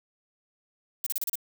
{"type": "noise bursts", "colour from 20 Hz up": "violet", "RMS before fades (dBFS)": -29, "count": 6, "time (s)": [1.04, 1.355], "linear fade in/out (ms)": 2, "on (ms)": 25, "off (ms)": 33, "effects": []}